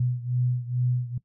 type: beating tone pair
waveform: sine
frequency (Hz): 123.3 / 125.6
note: B2 / B2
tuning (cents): -2 / +30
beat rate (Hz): 2.3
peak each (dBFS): -25 / -28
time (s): 0-1.18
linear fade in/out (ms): 5
effects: noise-tail reverb RT60 0.1 s tail -18 dB re dry